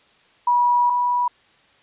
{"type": "tone pair in turn", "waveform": "sine", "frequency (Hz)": [970, 976.7], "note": ["B5", "B5"], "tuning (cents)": [-31, -20], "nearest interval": "unison", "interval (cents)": 11, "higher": "second", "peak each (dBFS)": [-14, -17], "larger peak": "first", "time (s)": [[0.47, 0.9], [0.9, 1.28]], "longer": "first", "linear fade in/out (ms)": 5, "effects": ["white hiss -56 dBFS RMS until 1.82 s", "resampled to 8000 Hz"]}